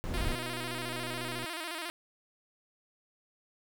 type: noise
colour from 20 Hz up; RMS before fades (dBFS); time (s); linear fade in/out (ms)
brown; -33; 0.04-0.35; 0
type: click train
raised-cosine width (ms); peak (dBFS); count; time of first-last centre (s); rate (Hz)
2; -31; 169; 0.09-1.445; 124
type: tone with vibrato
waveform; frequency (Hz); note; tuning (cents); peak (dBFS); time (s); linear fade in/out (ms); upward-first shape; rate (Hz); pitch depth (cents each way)
5% pulse; 331.3; E4; +9; -25; 0.14-1.9; 0; square; 14; 83
effects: none